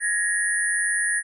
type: tone cluster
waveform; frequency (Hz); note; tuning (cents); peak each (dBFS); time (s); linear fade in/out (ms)
sine; 1684 / 1866 / 9410; G#6 / A#6 / D9; +24 / +1 / +2; -25; 0-1.23; 50
effects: none